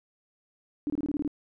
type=tone bursts; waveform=sine; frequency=293.7 Hz; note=D4; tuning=in tune; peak=-26 dBFS; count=8; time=0.87-1.277 s; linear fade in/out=0 ms; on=29 ms; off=25 ms; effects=none